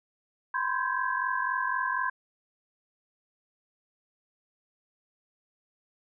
sine tone cluster, 1002 / 1046 / 1568 / 1671 Hz, B5 / C6 / G6 / G#6, +25 / -1 / 0 / +10 cents, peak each -32 / -31 / -32 / -34 dBFS, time 0.54-2.1 s, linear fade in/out 5 ms, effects none

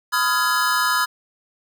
square chord, F half-diminished seventh, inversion second, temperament just, 1005.8 / 1257.2 / 1396.9 / 1676.3 Hz, Cb6 / Eb6 / F6 / Ab6, +31 / +18 / 0 / +16 cents, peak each -24 dBFS, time 0.12-1.06 s, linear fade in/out 20 ms, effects none

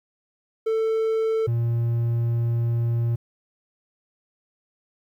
triangle tone pair in turn, 444.3 / 117.17 Hz, A4 / A#2, +17 / +9 cents, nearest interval octave + major seventh, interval 2308 cents, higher first, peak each -18 dBFS, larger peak neither, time 0.66-1.47 / 1.47-3.16 s, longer second, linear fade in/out 10 ms, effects 10-bit

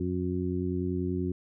harmonic tone, 90.4 Hz, F#2, 40 cents flat, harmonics 1 / 2 / 3 / 4, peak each -33 / -33 / -33 / -33 dBFS, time 0-1.32 s, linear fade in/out 5 ms, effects none

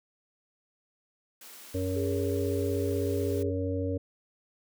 white high-pass noise, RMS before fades -48 dBFS, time 1.41-3.43 s, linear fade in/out 5 ms, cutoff 200 Hz, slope 96 dB/octave
harmonic tone, 93.3 Hz, F#2, 15 cents sharp, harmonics 1 / 3 / 5 / 6, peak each -31 / -33 / -34 / -37 dBFS, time 1.74-3.98 s, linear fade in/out 10 ms
sine tone, 410.4 Hz, G#4, 21 cents flat, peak -31 dBFS, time 1.95-3.51 s, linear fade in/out 20 ms
effects none

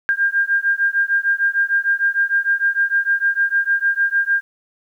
sine beating tone pair, 1600 / 1606.6 Hz, G6 / G6, +35 / +42 cents, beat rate 6.6 Hz, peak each -18 dBFS, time 0.09-4.41 s, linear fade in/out 0 ms, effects 9-bit

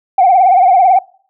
sine tone with vibrato, 743 Hz, F#5, 7 cents sharp, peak -4 dBFS, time 0.18-0.99 s, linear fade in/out 5 ms, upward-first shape triangle, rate 18 Hz, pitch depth 120 cents each way, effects noise-tail reverb RT60 0.5 s tail -23 dB re dry + tanh soft clip ceiling -1 dBFS

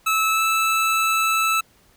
25% pulse tone with pitch glide, 1304 to 1314.6 Hz, E6 to E6, -19 to -5 cents, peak -14 dBFS, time 0.06-1.61 s, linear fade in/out 10 ms, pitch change +14 cents, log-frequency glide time 0.29-0.43 s, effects pink hiss -57 dBFS RMS until 1.96 s

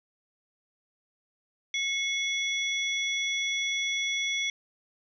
sine tone cluster, 2181 / 3396 / 5810 Hz, C#7 / G#7 / F#8, -29 / +38 / -32 cents, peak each -29 / -31 / -37 dBFS, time 1.74-4.5 s, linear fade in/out 2 ms, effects none

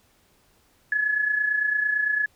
sine tone with amplitude modulation, 1702 Hz, G#6, 42 cents sharp, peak -18 dBFS, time 0.92-2.26 s, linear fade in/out 2 ms, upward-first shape sine, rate 28.9 Hz, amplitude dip 60%, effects pink hiss -62 dBFS RMS until 2.35 s

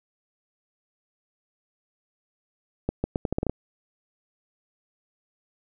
accelerating click train, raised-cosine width 2 ms, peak -11 dBFS, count 9, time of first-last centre 2.89-3.496 s, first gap 150 ms, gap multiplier 0.79, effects none

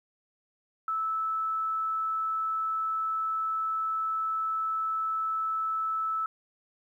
sine tone, 1310 Hz, E6, 11 cents flat, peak -27 dBFS, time 0.88-6.26 s, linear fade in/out 2 ms, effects 11-bit

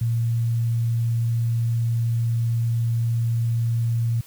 sine tone, 116.2 Hz, A#2, 5 cents flat, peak -19 dBFS, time 0.01-4.21 s, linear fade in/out 5 ms, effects white hiss -49 dBFS RMS until 4.26 s

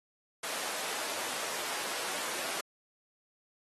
pink high-pass noise, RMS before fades -37 dBFS, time 0.43-2.61 s, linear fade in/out 5 ms, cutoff 530 Hz, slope 12 dB/octave, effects AAC 32 kbps

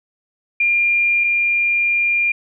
sine tone pair in turn, 2400 / 2400 Hz, D7 / D7, +37 / +37 cents, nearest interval unison, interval 0 cents, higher neither, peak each -13 / -14 dBFS, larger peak first, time 0.6-1.24 / 1.24-2.32 s, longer second, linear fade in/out 5 ms, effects none

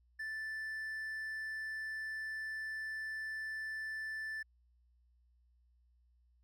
triangle tone, 1760 Hz, A6, in tune, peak -37 dBFS, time 0.19-4.43 s, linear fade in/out 10 ms, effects added 60 Hz sine -67 dBFS peak until 6.43 s

